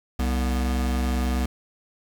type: tone pair together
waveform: square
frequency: 64.49 / 243.5 Hz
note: C2 / B3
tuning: -24 / -24 cents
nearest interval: octave + major seventh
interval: 2300 cents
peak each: -23 / -30 dBFS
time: 0.19-1.46 s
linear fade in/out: 5 ms
effects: 8-bit